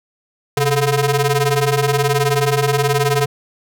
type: ring-modulated tone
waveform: sawtooth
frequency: 285.2 Hz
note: C#4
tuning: 49 cents sharp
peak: -7 dBFS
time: 0.57-3.26 s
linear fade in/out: 5 ms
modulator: 152 Hz
effects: none